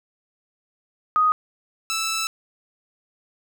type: tone pair in turn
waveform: sine / 10% pulse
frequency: 1247 / 1318.1 Hz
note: D#6 / E6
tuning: +3 / -1 cents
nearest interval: minor second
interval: 96 cents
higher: second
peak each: -15 dBFS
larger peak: neither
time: 1.16-1.32 / 1.9-2.27 s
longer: second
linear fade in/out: 0 ms
effects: none